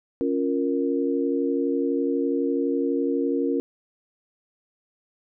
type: chord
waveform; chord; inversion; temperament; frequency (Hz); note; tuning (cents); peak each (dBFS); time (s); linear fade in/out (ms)
sine; Bb minor; first; equal; 277.2 / 349.2 / 466.2; Db4 / F4 / Bb4; 0 / 0 / 0; -24 / -27 / -26; 0.21-3.6; 0
effects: none